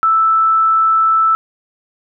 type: tone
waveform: sine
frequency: 1318.5 Hz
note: E6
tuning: in tune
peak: -9 dBFS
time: 0.03-1.35 s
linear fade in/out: 0 ms
effects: none